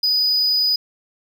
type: tone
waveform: triangle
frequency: 4965 Hz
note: D#8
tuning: 5 cents flat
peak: -14 dBFS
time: 0.03-0.76 s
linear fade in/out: 5 ms
effects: none